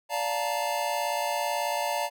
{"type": "chord", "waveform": "square", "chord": "Bb major seventh", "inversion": "first", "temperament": "just", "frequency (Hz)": [582.7, 699.2, 874.1, 932.3], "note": ["D5", "F5", "A5", "Bb5"], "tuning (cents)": [-14, 2, -12, 0], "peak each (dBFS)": -33, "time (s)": [0.09, 2.1], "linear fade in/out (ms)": 50, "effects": []}